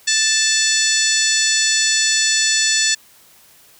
harmonic tone with a mistuned harmonic, 880 Hz, A5, in tune, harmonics 2 / 3 / 4 / 5 / 6 / 7 / 8 / 9, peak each -21 / -25 / -22 / -21 / -24 / -24 / -21 / -23 dBFS, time 0.07-2.95 s, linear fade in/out 10 ms, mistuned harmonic 7, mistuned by -70 cents, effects white hiss -49 dBFS RMS until 3.79 s

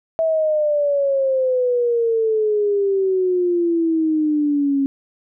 sine exponential sweep, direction down, 654 to 272.5 Hz, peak -15 dBFS, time 0.19-4.86 s, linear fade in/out 0 ms, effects none

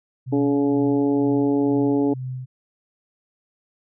sine tone with tremolo, 128.4 Hz, C3, 32 cents flat, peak -26 dBFS, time 0.26-2.46 s, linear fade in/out 20 ms, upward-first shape sine, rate 2.1 Hz, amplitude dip 60%
harmonic tone, 141.6 Hz, C#3, 37 cents sharp, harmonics 2 / 3 / 4 / 5 / 6, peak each -18 / -23 / -33 / -35 / -34 dBFS, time 0.32-2.14 s, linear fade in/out 10 ms
effects none

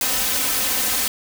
white noise with comb filter, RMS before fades -21 dBFS, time 0.01-1.08 s, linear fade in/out 2 ms, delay 3.9 ms, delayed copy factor +0.85, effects none

